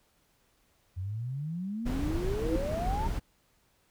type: exponential sweep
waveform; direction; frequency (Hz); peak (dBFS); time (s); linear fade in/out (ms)
sine; up; 87.9 to 932.3; -32; 0.96-3.08; 20
type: noise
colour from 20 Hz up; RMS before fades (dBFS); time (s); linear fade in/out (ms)
brown; -32; 1.85-3.2; 20
type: tone with exponential growth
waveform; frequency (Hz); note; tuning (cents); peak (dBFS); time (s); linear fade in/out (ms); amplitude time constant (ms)
sine; 321.3; E4; -44; -24; 2.23-2.56; 2; 71
effects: pink hiss -69 dBFS RMS until 3.9 s